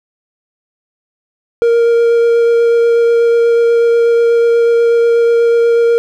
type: tone with vibrato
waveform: triangle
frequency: 466.8 Hz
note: A#4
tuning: 2 cents sharp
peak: -5 dBFS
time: 1.62-5.98 s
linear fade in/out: 0 ms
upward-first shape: sine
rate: 8.2 Hz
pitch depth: 8 cents each way
effects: none